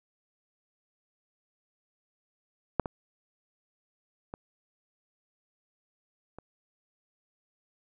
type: clicks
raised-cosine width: 1 ms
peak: -9 / -19 / -24 / -29 dBFS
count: 4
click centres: 2.797 / 2.858 / 4.339 / 6.386 s
effects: none